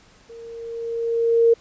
sine tone with level ramp, 462.3 Hz, A#4, 14 cents flat, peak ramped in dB -38 to -10 dBFS, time 0.29-1.54 s, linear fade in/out 10 ms, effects pink hiss -53 dBFS RMS until 1.6 s + resampled to 16000 Hz

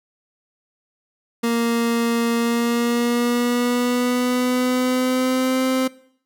30% pulse tone with pitch glide, 233.1 to 260.1 Hz, A#3 to C4, 0 to -10 cents, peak -15 dBFS, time 1.43-5.88 s, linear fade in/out 10 ms, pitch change +190 cents, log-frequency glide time 2.36-5.64 s, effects noise-tail reverb RT60 0.6 s tail -20 dB re dry

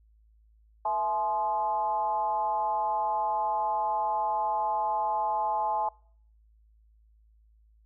sine tone with frequency modulation, 853 Hz, G#5, 46 cents sharp, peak -25 dBFS, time 0.85-5.89 s, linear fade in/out 5 ms, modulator 192 Hz, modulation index 0.82, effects noise-tail reverb RT60 0.6 s tail -26 dB re dry + added 54 Hz sine -58 dBFS peak until 7.85 s

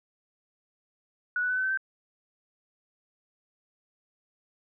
sine tone with pitch steps, 1467 / 1484 / 1501.3 / 1518.7 / 1536.4 / 1554.2 Hz, F#6 / F#6 / F#6 / F#6 / G6 / G6, -15 / +5 / +25 / +45 / -35 / -15 cents, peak -25 dBFS, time 1.36-1.774 s, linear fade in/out 2 ms, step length 69 ms, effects none

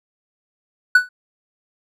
triangle tone with exponential decay, 1484 Hz, F#6, 5 cents sharp, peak -3 dBFS, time 0.95-1.09 s, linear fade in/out 5 ms, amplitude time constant 29 ms, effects none

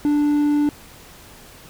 triangle tone, 293.7 Hz, D4, in tune, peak -13 dBFS, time 0.05-0.69 s, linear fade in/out 0 ms, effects pink hiss -44 dBFS RMS until 1.69 s

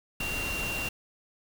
sine tone in noise, 2761 Hz, F7, 20 cents flat, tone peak -32 dBFS, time 0.2-0.89 s, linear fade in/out 5 ms, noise pink, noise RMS -35 dBFS, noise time 0.2-0.89 s, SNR 0 dB, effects none

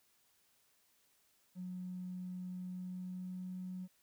triangle tone with pitch glide, 182.1 to 183.9 Hz, F#3 to F#3, -27 to -10 cents, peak -37 dBFS, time 1.55-3.88 s, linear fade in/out 50 ms, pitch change +17 cents, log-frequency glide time 2.56-3.63 s, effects tanh soft clip ceiling -39 dBFS + white hiss -73 dBFS RMS until 4.02 s

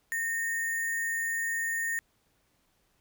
sine tone with sample-and-hold, 1839 Hz, A#6, 24 cents flat, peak -28 dBFS, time 0.12-1.99 s, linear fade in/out 0 ms, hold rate 8820 Hz, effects pink hiss -71 dBFS RMS until 3 s

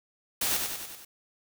white noise with echo, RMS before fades -28 dBFS, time 0.41-0.57 s, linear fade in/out 5 ms, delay 96 ms, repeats 5, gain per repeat -4 dB, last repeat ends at 1.05 s, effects none

